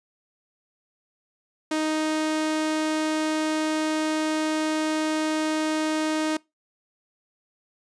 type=tone; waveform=sawtooth; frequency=311.4 Hz; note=D#4; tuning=2 cents sharp; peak=-19 dBFS; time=1.71-6.37 s; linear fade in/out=5 ms; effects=noise-tail reverb RT60 0.2 s tail -23 dB re dry + resampled to 22050 Hz